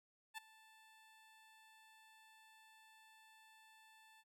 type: tone with ADSR envelope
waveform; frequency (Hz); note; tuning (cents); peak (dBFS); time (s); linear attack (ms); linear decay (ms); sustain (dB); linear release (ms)
15% pulse; 880; A5; 0; -37; 0.34-4.24; 36; 12; -20; 43
effects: MP3 96 kbps